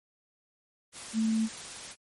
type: tone in noise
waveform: sine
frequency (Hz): 221.6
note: A3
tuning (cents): +13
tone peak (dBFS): -24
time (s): 1.13-1.49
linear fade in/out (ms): 50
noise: white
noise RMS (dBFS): -42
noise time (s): 0.92-1.96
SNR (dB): +15
effects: MP3 48 kbps